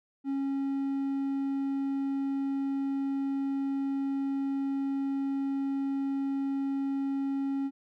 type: tone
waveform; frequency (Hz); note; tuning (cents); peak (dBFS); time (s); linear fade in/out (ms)
triangle; 274.2; C#4; -19; -26; 0.24-7.71; 50
effects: none